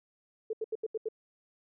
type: tone bursts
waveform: sine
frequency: 440 Hz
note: A4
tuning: in tune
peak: -30 dBFS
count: 6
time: 0.5-1.087 s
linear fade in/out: 5 ms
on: 32 ms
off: 79 ms
effects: none